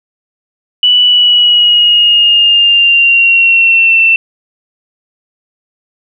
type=tone with pitch glide; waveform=sine; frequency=2960 to 2683 Hz; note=F#7 to E7; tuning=0 to +30 cents; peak=-4 dBFS; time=0.83-4.16 s; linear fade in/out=2 ms; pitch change=-170 cents; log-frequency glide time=1.04-4.02 s; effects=none